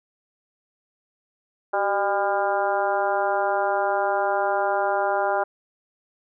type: harmonic tone with a mistuned harmonic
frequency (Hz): 200.8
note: G3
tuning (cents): +42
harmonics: 2 / 3 / 4 / 5 / 6 / 7 / 8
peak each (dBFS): -29 / -25 / -24 / -30 / -34 / -29 / -39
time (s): 1.73-5.44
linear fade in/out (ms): 10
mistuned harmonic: 2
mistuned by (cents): -65
effects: none